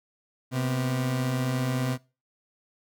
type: tone pair together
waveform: 30% pulse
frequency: 129.31 / 244.1 Hz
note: C3 / B3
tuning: -20 / -20 cents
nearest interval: major seventh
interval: 1100 cents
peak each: -23 / -32 dBFS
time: 0.51-1.98 s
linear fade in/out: 50 ms
effects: noise-tail reverb RT60 0.3 s tail -21 dB re dry